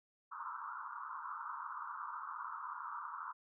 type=band-pass noise; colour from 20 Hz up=white; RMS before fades=-45 dBFS; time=0.31-3.33 s; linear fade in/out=20 ms; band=930 to 1400 Hz; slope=96 dB/octave; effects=none